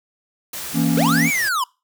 white noise, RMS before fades -30 dBFS, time 0.53-1.49 s, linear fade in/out 5 ms
triangle chord, A# diminished, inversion second, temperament equal, 164.81 / 233.1 / 277.2 Hz, E3 / A#3 / C#4, 0 / 0 / 0 cents, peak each -18 dBFS, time 0.73-1.31 s, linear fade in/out 50 ms
square linear two-way sweep, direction up then down, 415.3 to 2353 to 959 Hz, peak -19 dBFS, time 0.97-1.64 s, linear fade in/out 5 ms, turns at 1.29 s
effects noise-tail reverb RT60 0.3 s tail -26 dB re dry

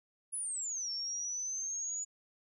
sine exponential two-way sweep, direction down then up, 10548 to 5420 to 6920 Hz, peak -35 dBFS, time 0.32-2.05 s, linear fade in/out 20 ms, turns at 0.91 s, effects none

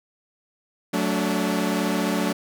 sawtooth chord, D major, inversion first, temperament equal with one note detuned, 185 / 220 / 288.5 Hz, F#3 / A3 / D4, 0 / 0 / -31 cents, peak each -22 dBFS, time 0.93-2.33 s, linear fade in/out 10 ms, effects none

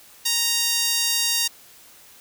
sawtooth tone with high-pass filter, 932.3 Hz, A#5, in tune, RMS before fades -22 dBFS, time 0.25-1.48 s, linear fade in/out 10 ms, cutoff 4300 Hz, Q 1.1, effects white hiss -49 dBFS RMS until 2.2 s

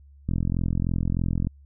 click train, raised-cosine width 5 ms, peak -13 dBFS, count 52, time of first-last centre 0.29-1.471 s, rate 43.2 Hz, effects added 70 Hz sine -48 dBFS peak until 1.65 s

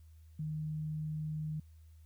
sine tone, 154.3 Hz, D#3, 14 cents flat, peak -35 dBFS, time 0.39-1.6 s, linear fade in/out 5 ms, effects added 79 Hz sine -54 dBFS peak until 2.05 s + white hiss -75 dBFS RMS until 2.05 s

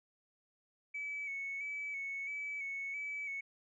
sine tone with vibrato, 2252 Hz, C#7, 27 cents sharp, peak -37 dBFS, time 0.94-3.41 s, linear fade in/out 10 ms, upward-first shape square, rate 1.5 Hz, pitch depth 33 cents each way, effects tanh soft clip ceiling -33 dBFS

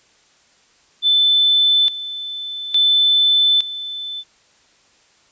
sine tone with tremolo, 3520 Hz, A7, in tune, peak -11 dBFS, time 1.02-4.24 s, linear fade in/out 50 ms, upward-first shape square, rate 0.58 Hz, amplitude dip 80%, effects white hiss -55 dBFS RMS until 5.31 s + resampled to 16000 Hz

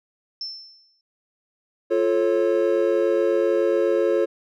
sine tone with exponential decay, 5330 Hz, E8, 18 cents sharp, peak -26 dBFS, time 0.41-1.01 s, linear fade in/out 2 ms, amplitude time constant 130 ms
triangle chord, F augmented, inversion none, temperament just, 349.2 / 436.5 / 545.7 Hz, F4 / A4 / C#5, 0 / -14 / -27 cents, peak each -20 dBFS, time 1.9-4.26 s, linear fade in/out 20 ms
effects none

